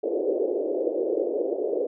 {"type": "band-pass noise", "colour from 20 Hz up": "pink", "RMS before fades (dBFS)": -26, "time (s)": [0.03, 1.87], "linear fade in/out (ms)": 10, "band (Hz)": [340, 560], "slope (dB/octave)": 48, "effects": []}